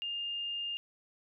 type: tone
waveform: sine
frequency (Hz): 2815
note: F7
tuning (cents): +13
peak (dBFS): -34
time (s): 0.02-0.77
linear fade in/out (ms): 0
effects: none